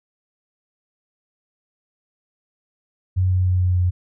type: tone with pitch steps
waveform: sine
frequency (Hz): 92.5 / 91.86 / 91.23 / 90.6 / 89.97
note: F#2 / F#2 / F#2 / F#2 / F#2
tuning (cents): 0 / -12 / -24 / -36 / -48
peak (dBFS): -15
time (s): 3.16-3.91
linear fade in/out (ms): 20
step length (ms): 150
effects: none